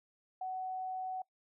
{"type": "tone", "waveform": "sine", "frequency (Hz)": 748, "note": "F#5", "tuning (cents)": 19, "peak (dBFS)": -36, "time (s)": [0.41, 1.22], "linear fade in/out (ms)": 5, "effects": ["noise-tail reverb RT60 0.1 s tail -22 dB re dry"]}